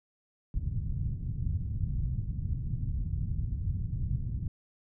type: low-pass noise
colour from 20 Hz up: white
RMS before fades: -32 dBFS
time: 0.54-4.48 s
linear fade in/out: 2 ms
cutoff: 130 Hz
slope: 24 dB/octave
effects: none